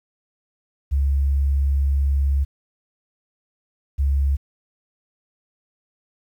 sine tone pair in turn, 69.3 / 69.3 Hz, C#2 / C#2, 0 / 0 cents, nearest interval unison, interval 0 cents, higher neither, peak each -16 dBFS, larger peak neither, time 0.91-2.45 / 3.98-4.37 s, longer first, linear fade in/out 20 ms, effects 9-bit

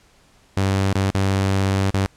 sawtooth tone with dropouts, 97 Hz, G2, 18 cents flat, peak -13 dBFS, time 0.57-2.06 s, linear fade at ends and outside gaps 0 ms, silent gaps 0.928-0.955 / 1.103-1.147 / 1.904-1.941 s, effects pink hiss -55 dBFS RMS until 2.16 s + low-pass 9000 Hz 12 dB/octave

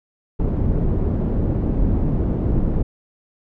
pink low-pass noise, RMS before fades -19 dBFS, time 0.39-2.83 s, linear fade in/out 10 ms, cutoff 310 Hz, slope 12 dB/octave, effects none

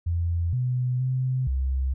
sine tone with pitch steps, 85.1 / 125.6 / 129.1 / 65.9 Hz, F2 / B2 / C3 / C2, -44 / +30 / -23 / +13 cents, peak -22 dBFS, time 0.06-1.94 s, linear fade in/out 10 ms, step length 470 ms, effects none

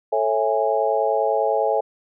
sine chord, A major seventh, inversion none, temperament just, 440 / 550 / 660 / 825 Hz, A4 / C#5 / E5 / G#5, 0 / -14 / +2 / -12 cents, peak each -23 dBFS, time 0.12-1.81 s, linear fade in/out 10 ms, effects none

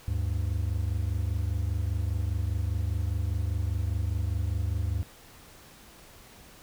triangle tone pair together, 74.62 / 99.6 Hz, D2 / G2, +28 / +28 cents, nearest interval perfect fourth, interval 500 cents, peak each -27 dBFS, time 0.08-5.03 s, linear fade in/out 0 ms, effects pink hiss -52 dBFS RMS until 6.62 s

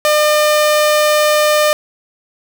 sawtooth tone, 603 Hz, D5, 46 cents sharp, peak -6 dBFS, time 0.05-1.73 s, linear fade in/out 0 ms, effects none

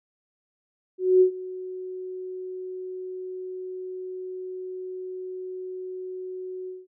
sine tone with ADSR envelope, 370 Hz, F#4, in tune, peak -12 dBFS, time 0.98-6.87 s, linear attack 230 ms, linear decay 96 ms, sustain -20 dB, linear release 190 ms, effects none

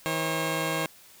10% pulse tone pair together, 160.54 / 540 Hz, E3 / C#5, -45 / -45 cents, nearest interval octave + major sixth, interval 2100 cents, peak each -21 dBFS, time 0.06-0.86 s, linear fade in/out 0 ms, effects white hiss -53 dBFS RMS until 1.2 s

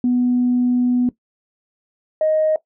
sine tone pair in turn, 246.9 / 623.8 Hz, B3 / D#5, 0 / +4 cents, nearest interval octave + major third, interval 1604 cents, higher second, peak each -13 dBFS, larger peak neither, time 0.04-1.09 / 2.21-2.56 s, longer first, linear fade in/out 2 ms, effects noise-tail reverb RT60 0.1 s tail -17 dB re dry + tanh soft clip ceiling -9 dBFS

